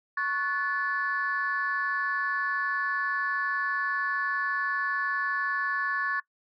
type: chord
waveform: sine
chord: F# minor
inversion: second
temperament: equal with one note detuned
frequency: 1108.7 / 1480 / 1733.8 Hz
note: C#6 / F#6 / A6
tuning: 0 / 0 / -26 cents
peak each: -30 / -33 / -27 dBFS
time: 0.17-6.2 s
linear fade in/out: 5 ms
effects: noise-tail reverb RT60 0.1 s tail -21 dB re dry + tanh soft clip ceiling -19 dBFS